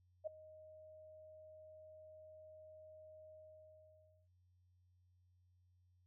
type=tone with ADSR envelope; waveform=sine; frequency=623 Hz; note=D#5; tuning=2 cents sharp; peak=-37 dBFS; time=0.24-4.28 s; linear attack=29 ms; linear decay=8 ms; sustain=-19 dB; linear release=950 ms; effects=added 90 Hz sine -70 dBFS peak until 6.06 s